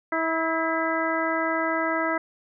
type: harmonic tone with a mistuned harmonic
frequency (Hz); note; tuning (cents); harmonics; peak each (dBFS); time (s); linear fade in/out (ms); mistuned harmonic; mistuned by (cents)
324.4; E4; -28; 1 / 2 / 3 / 4 / 5 / 6; -29 / -28 / -31 / -29 / -31 / -31; 0.12-2.18; 5; 6; +47
effects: none